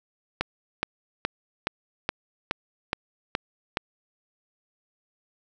click train, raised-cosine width 0.3 ms, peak -8 dBFS, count 9, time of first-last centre 0.41-3.771 s, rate 2.38 Hz, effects none

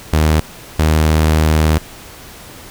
sawtooth tone pair in turn, 77.78 / 78.1 Hz, D#2 / D#2, 0 / +7 cents, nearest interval unison, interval 7 cents, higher second, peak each -6 dBFS, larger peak neither, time 0.13-0.4 / 0.79-1.78 s, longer second, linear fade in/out 0 ms, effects pink hiss -36 dBFS RMS until 2.7 s

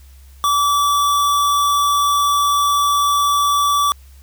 square tone, 1154 Hz, D6, 31 cents flat, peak -14 dBFS, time 0.44-3.92 s, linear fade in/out 0 ms, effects added 67 Hz sine -40 dBFS peak until 4.22 s + white hiss -53 dBFS RMS until 4.22 s

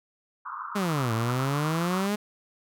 white band-pass noise, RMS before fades -36 dBFS, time 0.45-2.07 s, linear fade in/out 10 ms, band 960 to 1400 Hz, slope 96 dB/octave
sawtooth exponential two-way sweep, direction down then up, 211.4 to 110 to 211.4 Hz, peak -21 dBFS, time 0.75-2.16 s, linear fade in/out 10 ms, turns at 1.13 s
effects none

